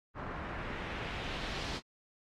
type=noise with low-pass filter sweep; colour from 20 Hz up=pink; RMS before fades=-40 dBFS; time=0.14-1.81 s; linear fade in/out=50 ms; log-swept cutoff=1300 to 4800 Hz; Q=1.5; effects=AAC 48 kbps